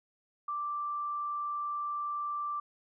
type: tone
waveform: sine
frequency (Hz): 1174.7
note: D6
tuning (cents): 0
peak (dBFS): -32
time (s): 0.48-2.6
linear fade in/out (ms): 5
effects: none